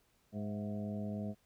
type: harmonic tone with a mistuned harmonic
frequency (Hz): 103.5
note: G#2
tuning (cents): -5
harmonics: 1 / 2 / 3 / 4 / 5 / 6 / 7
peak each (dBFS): -43 / -38 / -52 / -51 / -51 / -48 / -58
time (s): 0.32-1.35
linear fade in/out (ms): 50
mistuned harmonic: 6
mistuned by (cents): +67
effects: pink hiss -73 dBFS RMS until 1.45 s